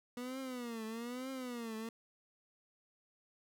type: tone with vibrato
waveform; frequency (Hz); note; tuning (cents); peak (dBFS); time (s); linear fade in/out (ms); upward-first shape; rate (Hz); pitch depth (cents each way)
30% pulse; 241.6; B3; -38; -38; 0.17-1.89; 2; triangle; 1.1; 180
effects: none